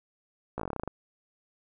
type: slowing click train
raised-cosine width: 1 ms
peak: -19 dBFS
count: 12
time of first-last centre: 0.58-0.876 s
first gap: 16 ms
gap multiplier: 1.1
effects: none

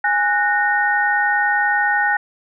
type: tone cluster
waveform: sine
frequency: 824 / 1478 / 1845 Hz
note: G#5 / F#6 / A#6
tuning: -14 / -2 / -18 cents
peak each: -19 dBFS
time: 0.04-2.17 s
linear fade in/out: 5 ms
effects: none

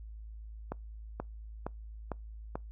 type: accelerating click train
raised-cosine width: 1 ms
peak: -21 dBFS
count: 5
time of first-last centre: 0.72-2.555 s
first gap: 480 ms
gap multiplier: 0.97
effects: noise-tail reverb RT60 0.2 s tail -26 dB re dry + added 54 Hz sine -43 dBFS peak until 2.71 s

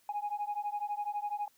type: beating tone pair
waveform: sine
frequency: 822 / 834 Hz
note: G#5 / G#5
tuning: -18 / +7 cents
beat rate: 12 Hz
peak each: -35 / -35 dBFS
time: 0.09-1.48 s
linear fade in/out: 2 ms
effects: tanh soft clip ceiling -28 dBFS + white hiss -68 dBFS RMS until 1.57 s

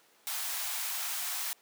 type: high-pass noise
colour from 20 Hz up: white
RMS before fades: -35 dBFS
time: 0.27-1.53 s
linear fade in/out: 0 ms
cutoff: 650 Hz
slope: 96 dB/octave
effects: pink hiss -63 dBFS RMS until 1.61 s + high-pass 400 Hz 12 dB/octave

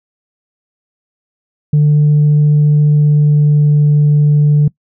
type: tone with pitch glide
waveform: sine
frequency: 148.8 to 147.86 Hz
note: D3 to D3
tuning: +23 to +12 cents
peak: -4 dBFS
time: 1.73-4.68 s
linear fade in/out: 5 ms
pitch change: -11 cents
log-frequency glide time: 2.84-3.81 s
effects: noise-tail reverb RT60 0.1 s tail -23 dB re dry + tanh soft clip ceiling -4 dBFS

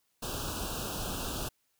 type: band-stop noise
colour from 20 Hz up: pink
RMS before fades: -36 dBFS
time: 0.22-1.49 s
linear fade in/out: 10 ms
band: 1600 to 2600 Hz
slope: 96 dB/octave
effects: white hiss -75 dBFS RMS until 1.79 s

